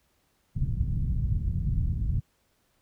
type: low-pass noise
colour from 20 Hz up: white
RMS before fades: -27 dBFS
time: 0.55-2.21 s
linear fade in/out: 20 ms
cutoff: 130 Hz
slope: 24 dB/octave
effects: pink hiss -70 dBFS RMS until 2.81 s